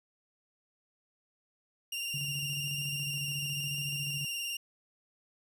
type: tone with vibrato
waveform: sawtooth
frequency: 2794 Hz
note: F7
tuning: in tune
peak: -31 dBFS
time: 1.92-4.57 s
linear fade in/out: 5 ms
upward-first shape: square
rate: 19 Hz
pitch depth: 22 cents each way
type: tone with tremolo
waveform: sine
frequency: 143.2 Hz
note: D3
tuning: 43 cents flat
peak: -36 dBFS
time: 2.14-4.25 s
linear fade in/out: 2 ms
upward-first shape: square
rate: 14 Hz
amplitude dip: 45%
effects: none